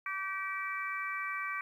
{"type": "harmonic tone", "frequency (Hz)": 385.8, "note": "G4", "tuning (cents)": -28, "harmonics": [3, 4, 5, 6], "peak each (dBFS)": [-38, -41, -41, -39], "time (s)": [0.06, 1.61], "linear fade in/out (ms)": 2, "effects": ["11-bit"]}